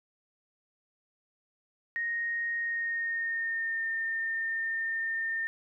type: tone with pitch glide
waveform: sine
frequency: 1864.7 to 1813.7 Hz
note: A#6 to A#6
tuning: 0 to -48 cents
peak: -29 dBFS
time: 1.96-5.47 s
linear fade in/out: 0 ms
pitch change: -48 cents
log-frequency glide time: 2.58-3.88 s
effects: none